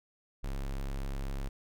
square tone, 34.01 Hz, C#1, 32 cents flat, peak -34 dBFS, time 0.43-1.49 s, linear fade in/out 10 ms, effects none

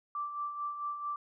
sine tone with tremolo, 1171 Hz, D6, 5 cents flat, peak -32 dBFS, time 0.15-1.16 s, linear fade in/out 2 ms, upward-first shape sine, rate 4.5 Hz, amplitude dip 55%, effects none

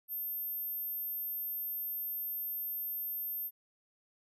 sine tone, 13290 Hz, G#9, in tune, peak -35 dBFS, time 0.08-3.51 s, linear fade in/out 50 ms, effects none

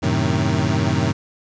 25% pulse chord, F# diminished seventh, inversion none, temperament equal, 92.5 / 110 / 130.81 / 155.56 Hz, F#2 / A2 / C3 / Eb3, 0 / 0 / 0 / 0 cents, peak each -19 dBFS, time 0.02-1.13 s, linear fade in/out 20 ms, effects resampled to 16000 Hz + 8-bit

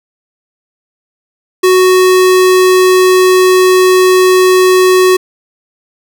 square tone, 370 Hz, F#4, in tune, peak -5 dBFS, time 1.63-5.17 s, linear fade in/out 10 ms, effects none

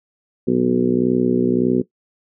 harmonic tone with a mistuned harmonic, 61.74 Hz, B1, in tune, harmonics 2 / 3 / 4 / 5 / 6 / 7 / 8, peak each -30 / -22 / -18 / -27 / -18 / -24 / -30 dBFS, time 0.47-1.82 s, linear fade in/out 10 ms, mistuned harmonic 2, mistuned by -22 cents, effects noise-tail reverb RT60 0.1 s tail -17 dB re dry

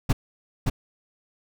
brown noise with echo, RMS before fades -17 dBFS, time 0.09-0.13 s, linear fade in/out 10 ms, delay 570 ms, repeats 1, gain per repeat -3 dB, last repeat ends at 0.7 s, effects none

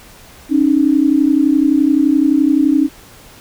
sine tone pair together, 274.8 / 306.5 Hz, C#4 / D#4, -15 / -26 cents, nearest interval major second, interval 189 cents, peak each -12 dBFS, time 0.49-2.89 s, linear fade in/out 50 ms, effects pink hiss -41 dBFS RMS until 3.4 s

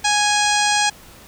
harmonic tone with a mistuned harmonic, 830.6 Hz, G#5, in tune, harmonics 1 / 2 / 3 / 4 / 5 / 6 / 7 / 8 / 9 / 10, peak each -19 / -22 / -24 / -25 / -26 / -27 / -27 / -28 / -29 / -29 dBFS, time 0.04-0.9 s, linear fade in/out 10 ms, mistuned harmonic 4, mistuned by -20 cents, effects pink hiss -44 dBFS RMS until 1.27 s

